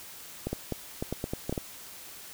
clicks, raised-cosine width 2 ms, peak -17 dBFS, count 10, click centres 0.47 / 0.53 / 0.723 / 1.025 / 1.126 / 1.241 / 1.335 / 1.495 / 1.526 / 1.578 s, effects white hiss -46 dBFS RMS until 2.33 s

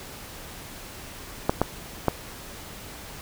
clicks, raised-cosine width 1 ms, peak -5 dBFS, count 3, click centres 1.495 / 1.616 / 2.083 s, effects pink hiss -41 dBFS RMS until 3.21 s

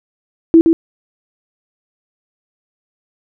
sine tone with echo, 329 Hz, E4, 3 cents flat, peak -3 dBFS, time 0.54-0.61 s, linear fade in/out 0 ms, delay 120 ms, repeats 1, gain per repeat -4 dB, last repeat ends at 0.73 s, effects none

